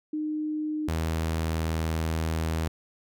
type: tone pair in turn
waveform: sine / sawtooth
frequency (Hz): 306 / 80.63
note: D#4 / E2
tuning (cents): -29 / -38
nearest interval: octave + major seventh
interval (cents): 2309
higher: first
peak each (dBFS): -27 / -22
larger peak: second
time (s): 0.13-0.88 / 0.88-2.68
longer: second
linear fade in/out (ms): 5
effects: none